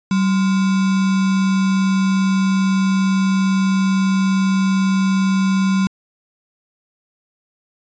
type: tone with sample-and-hold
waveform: sine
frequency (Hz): 191.2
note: G3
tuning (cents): -43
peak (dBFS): -13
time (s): 0.11-5.87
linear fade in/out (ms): 2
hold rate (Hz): 1225
effects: resampled to 16000 Hz